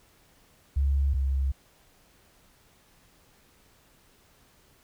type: tone pair in turn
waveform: sine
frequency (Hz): 69.3 / 67.48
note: C#2 / C#2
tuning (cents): 0 / -46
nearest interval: unison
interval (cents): 46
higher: first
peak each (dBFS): -21 / -23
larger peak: first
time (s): 0.76-1.14 / 1.14-1.52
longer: neither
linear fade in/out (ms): 10
effects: pink hiss -61 dBFS RMS until 4.83 s